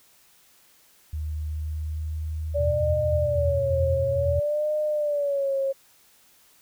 sine tone with pitch glide, 76.7 to 82.21 Hz, D#2 to E2, -24 to -4 cents, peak -27 dBFS, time 1.13-4.39 s, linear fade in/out 5 ms, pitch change +120 cents, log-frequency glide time 1.48-4.21 s
sine tone with vibrato, 574 Hz, D5, 40 cents flat, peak -22 dBFS, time 2.54-5.73 s, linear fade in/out 20 ms, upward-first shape sine, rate 0.56 Hz, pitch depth 98 cents each way
sine chord, E suspended second, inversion none, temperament equal with one note detuned, 83.65 / 92.5 / 123.47 Hz, E2 / F#2 / B2, +26 / 0 / 0 cents, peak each -31 / -32 / -30 dBFS, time 2.58-4.4 s, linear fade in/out 10 ms
effects white hiss -58 dBFS RMS until 6.61 s

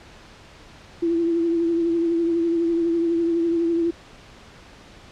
sine tone with vibrato, 335.9 Hz, E4, 33 cents sharp, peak -18 dBFS, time 1.02-3.91 s, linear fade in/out 10 ms, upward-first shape triangle, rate 12 Hz, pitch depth 39 cents each way, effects pink hiss -46 dBFS RMS until 5.11 s + low-pass 5000 Hz 12 dB/octave

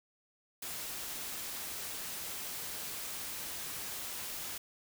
white noise, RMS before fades -41 dBFS, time 0.62-4.58 s, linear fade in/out 5 ms, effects none

